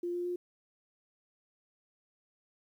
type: tone with pitch steps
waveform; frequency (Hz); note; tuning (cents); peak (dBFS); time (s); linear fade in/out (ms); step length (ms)
sine; 349.2 / 352 / 354.9; F4 / F4 / F4; 0 / +14 / +28; -32; 0.03-0.36; 5; 110
effects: 11-bit